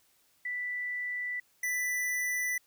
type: tone pair in turn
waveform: sine / square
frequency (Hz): 1975.5 / 1983.5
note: B6 / B6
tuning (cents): 0 / +7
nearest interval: unison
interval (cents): 7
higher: second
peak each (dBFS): -32 / -30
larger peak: second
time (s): 0.45-1.4 / 1.63-2.58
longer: neither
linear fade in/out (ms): 5
effects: white hiss -68 dBFS RMS until 2.66 s